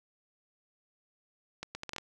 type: accelerating click train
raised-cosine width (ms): 0.2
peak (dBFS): -21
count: 7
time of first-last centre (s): 1.63-1.983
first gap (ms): 120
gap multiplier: 0.7
effects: 10-bit